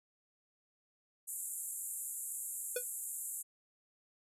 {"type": "band-pass noise", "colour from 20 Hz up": "pink", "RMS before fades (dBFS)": -42, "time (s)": [1.27, 3.43], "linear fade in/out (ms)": 20, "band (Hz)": [7200, 13000], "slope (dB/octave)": 96}
{"type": "tone with exponential decay", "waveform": "square", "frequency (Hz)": 493.9, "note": "B4", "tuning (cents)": 0, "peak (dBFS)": -31, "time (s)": [2.76, 2.84], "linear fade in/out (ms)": 5, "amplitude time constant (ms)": 17}
{"effects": []}